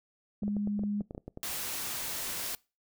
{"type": "tone", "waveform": "sine", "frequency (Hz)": 205.7, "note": "G#3", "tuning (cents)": -16, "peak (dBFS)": -29, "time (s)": [0.42, 1.02], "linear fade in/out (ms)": 5}
{"type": "clicks", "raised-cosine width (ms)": 2, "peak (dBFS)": -27, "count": 12, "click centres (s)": [0.434, 0.48, 0.567, 0.674, 0.793, 0.836, 1.008, 1.109, 1.149, 1.179, 1.28, 1.374]}
{"type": "noise", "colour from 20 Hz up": "white", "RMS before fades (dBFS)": -36, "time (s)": [1.43, 2.55], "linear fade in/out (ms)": 0}
{"effects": ["noise-tail reverb RT60 0.3 s tail -24 dB re dry"]}